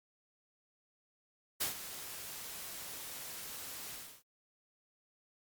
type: noise with ADSR envelope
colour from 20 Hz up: white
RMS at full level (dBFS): -33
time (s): 1.6-4.23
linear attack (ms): 15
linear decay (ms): 120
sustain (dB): -12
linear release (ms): 310
effects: Opus 48 kbps